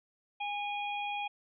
harmonic tone, 820 Hz, G#5, 22 cents flat, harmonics 1 / 3 / 4, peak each -35 / -38 / -44 dBFS, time 0.4-1.28 s, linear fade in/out 10 ms, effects none

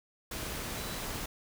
sine tone in noise, 3951 Hz, B7, in tune, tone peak -48 dBFS, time 0.77-0.98 s, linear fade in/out 5 ms, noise pink, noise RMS -38 dBFS, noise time 0.31-1.26 s, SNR -13 dB, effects none

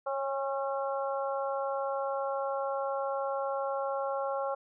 harmonic tone with a mistuned harmonic, 272 Hz, C#4, 33 cents flat, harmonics 2 / 3 / 4 / 5, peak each -32 / -36 / -38 / -40 dBFS, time 0.06-4.55 s, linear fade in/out 10 ms, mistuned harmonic 2, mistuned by +15 cents, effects none

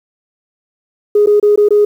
sine tone with dropouts, 415.3 Hz, G#4, in tune, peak -5 dBFS, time 1.15-1.85 s, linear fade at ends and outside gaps 5 ms, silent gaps 1.261-1.271 / 1.399-1.427 / 1.559-1.575 / 1.687-1.706 s, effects tanh soft clip ceiling -1 dBFS + 7-bit

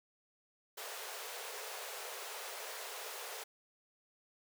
pink high-pass noise, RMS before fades -45 dBFS, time 0.77-3.44 s, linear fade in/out 10 ms, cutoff 400 Hz, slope 96 dB/octave, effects none

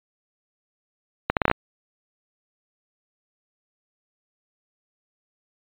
accelerating click train, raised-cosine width 0.5 ms, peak -3 dBFS, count 7, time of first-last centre 1.3-1.514 s, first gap 68 ms, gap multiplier 0.73, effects resampled to 8000 Hz

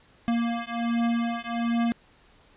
square beating tone pair, 233.1 / 234.4 Hz, A#3 / A#3, 0 / +10 cents, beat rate 1.3 Hz, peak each -28 dBFS, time 0.28-1.92 s, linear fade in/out 0 ms, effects pink hiss -58 dBFS RMS until 2.56 s + resampled to 8000 Hz

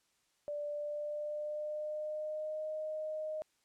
sine tone with pitch glide, 587.3 to 619.7 Hz, D5 to D#5, 0 to -7 cents, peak -36 dBFS, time 0.48-3.42 s, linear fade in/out 0 ms, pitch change +93 cents, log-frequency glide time 0.66-2.66 s, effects white hiss -75 dBFS RMS until 3.64 s + low-pass 9000 Hz 12 dB/octave

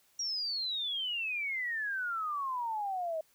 sine exponential sweep, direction down, 5720 to 621 Hz, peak -32 dBFS, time 0.19-3.21 s, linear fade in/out 5 ms, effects white hiss -68 dBFS RMS until 3.34 s

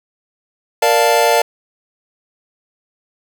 square chord, Bb major seventh, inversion none, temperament equal, 466.2 / 587.3 / 698.5 / 880 Hz, Bb4 / D5 / F5 / A5, 0 / 0 / 0 / 0 cents, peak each -17 dBFS, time 0.82-1.42 s, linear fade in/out 5 ms, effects none

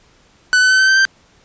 45% pulse tone with pitch steps, 1496 / 1509.9 / 1523.9 / 1538.1 / 1552.3 / 1566.8 Hz, F#6 / F#6 / G6 / G6 / G6 / G6, +19 / +35 / -49 / -33 / -17 / -1 cents, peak -9 dBFS, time 0.53-1.052 s, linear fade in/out 0 ms, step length 87 ms, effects pink hiss -52 dBFS RMS until 1.44 s + resampled to 16000 Hz

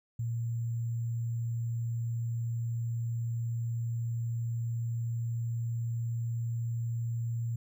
sine tone with sample-and-hold, 116.54 Hz, A#2, in tune, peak -30 dBFS, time 0.19-7.56 s, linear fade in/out 5 ms, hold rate 7350 Hz, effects none

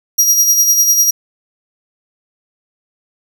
sawtooth tone with tremolo, 5720 Hz, F8, 41 cents sharp, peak -4 dBFS, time 0.18-1.11 s, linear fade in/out 10 ms, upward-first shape sine, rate 10 Hz, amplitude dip 50%, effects none

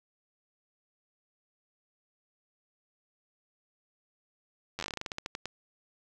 slowing click train, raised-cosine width 0.2 ms, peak -18 dBFS, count 17, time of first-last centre 4.79-5.456 s, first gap 10 ms, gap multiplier 1.17, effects none

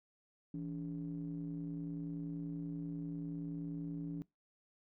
triangle ring-modulated tone, 60.3 Hz, B1, 41 cents flat, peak -34 dBFS, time 0.54-4.22 s, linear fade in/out 0 ms, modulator 226 Hz, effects noise-tail reverb RT60 0.2 s tail -22 dB re dry

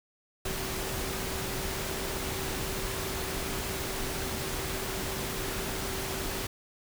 sine tone in noise, 383.3 Hz, G4, 39 cents flat, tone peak -40 dBFS, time 0.45-6.47 s, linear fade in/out 5 ms, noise pink, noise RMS -34 dBFS, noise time 0.45-6.47 s, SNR -9 dB, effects none

